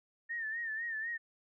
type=tone with vibrato; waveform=sine; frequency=1811 Hz; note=A6; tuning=49 cents sharp; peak=-35 dBFS; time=0.29-1.18 s; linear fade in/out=20 ms; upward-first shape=sine; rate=4 Hz; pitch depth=74 cents each way; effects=none